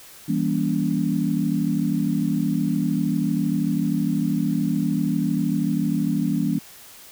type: chord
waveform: sine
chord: E diminished seventh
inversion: none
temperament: just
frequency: 164.81 / 197.78 / 237.3 / 284.8 Hz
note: E3 / G3 / Bb3 / Db4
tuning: 0 / +16 / +31 / +47 cents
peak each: -25 dBFS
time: 0.28-6.59 s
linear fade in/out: 10 ms
effects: white hiss -45 dBFS RMS until 7.11 s